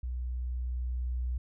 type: tone with level ramp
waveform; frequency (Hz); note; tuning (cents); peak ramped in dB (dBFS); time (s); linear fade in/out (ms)
sine; 61.74; B1; 0; -32 to -29; 0.03-1.38; 5
effects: none